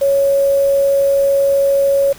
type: tone with quantisation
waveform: sine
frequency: 554.4 Hz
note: C#5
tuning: in tune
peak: -10 dBFS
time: 0.01-2.13 s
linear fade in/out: 10 ms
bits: 5
effects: pink hiss -39 dBFS RMS until 2.18 s